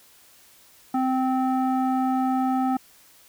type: tone with low-pass filter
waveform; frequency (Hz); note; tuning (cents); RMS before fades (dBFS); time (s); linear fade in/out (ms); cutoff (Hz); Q
square; 259.6; C4; -13; -23; 0.94-2.77; 5; 1000; 6.7
effects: white hiss -54 dBFS RMS until 3.28 s